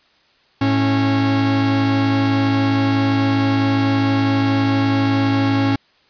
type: tone pair together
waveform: 45% pulse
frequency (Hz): 108.99 / 274.8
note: A2 / C#4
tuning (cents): -16 / -15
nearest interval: octave + major third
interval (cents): 1601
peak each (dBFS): -19 / -16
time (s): 0.61-5.76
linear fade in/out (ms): 5
effects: white hiss -56 dBFS RMS until 6.09 s + resampled to 11025 Hz